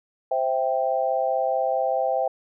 sine chord, C major, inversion none, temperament equal, 523.3 / 659.3 / 784 Hz, C5 / E5 / G5, 0 / 0 / 0 cents, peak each -25 dBFS, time 0.31-2.28 s, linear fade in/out 5 ms, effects none

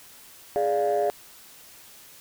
sine chord, D diminished, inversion second, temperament equal, 415.3 / 587.3 / 698.5 Hz, Ab4 / D5 / F5, 0 / 0 / 0 cents, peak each -24 dBFS, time 0.56-1.1 s, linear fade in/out 0 ms, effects tanh soft clip ceiling -16 dBFS + white hiss -49 dBFS RMS until 2.2 s

